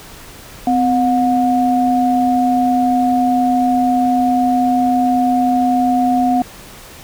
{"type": "tone pair together", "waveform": "sine", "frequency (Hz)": [255.6, 723], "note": ["C4", "F#5"], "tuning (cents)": [-40, -40], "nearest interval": "octave + tritone", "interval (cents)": 1800, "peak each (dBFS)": -14, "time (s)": [0.67, 6.42], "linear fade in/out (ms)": 2, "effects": ["pink hiss -37 dBFS RMS until 7.03 s"]}